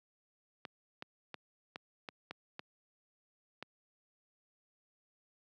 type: clicks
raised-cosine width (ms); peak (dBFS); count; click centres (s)
0.3; -26; 8; 0.652 / 1.024 / 1.343 / 1.759 / 2.088 / 2.31 / 2.594 / 3.626
effects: high-pass 150 Hz 12 dB/octave